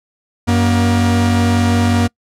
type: tone pair together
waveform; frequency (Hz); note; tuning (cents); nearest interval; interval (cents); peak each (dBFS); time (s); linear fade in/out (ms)
45% pulse; 94.21 / 237.2; F#2 / A#3; +32 / +30; octave + major third; 1598; -14; 0.47-2.08; 20
effects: noise-tail reverb RT60 0.1 s tail -26 dB re dry + low-pass 10000 Hz 12 dB/octave